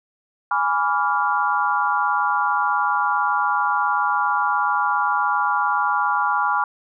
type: chord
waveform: sine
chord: G# diminished seventh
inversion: none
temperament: equal with one note detuned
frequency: 830.6 / 987.8 / 1155.1 / 1396.9 Hz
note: G#5 / B5 / D6 / F6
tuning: 0 / 0 / -29 / 0 cents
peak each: -23 dBFS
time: 0.51-6.64 s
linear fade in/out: 2 ms
effects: none